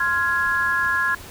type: chord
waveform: sine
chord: F minor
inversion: second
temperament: equal with one note detuned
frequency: 1046.5 / 1396.9 / 1670.8 Hz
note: C6 / F6 / Ab6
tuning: 0 / 0 / +10 cents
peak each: -25 / -25 / -20 dBFS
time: 0-1.15 s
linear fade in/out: 5 ms
effects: added 84 Hz sine -47 dBFS peak until 1.3 s + pink hiss -40 dBFS RMS until 1.3 s